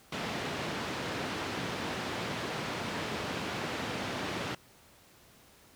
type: band-pass noise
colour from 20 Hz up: pink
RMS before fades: -36 dBFS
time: 0.12-4.55 s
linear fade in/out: 5 ms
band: 130 to 3900 Hz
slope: 12 dB/octave
effects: pink hiss -59 dBFS RMS until 5.75 s + high-pass 60 Hz 12 dB/octave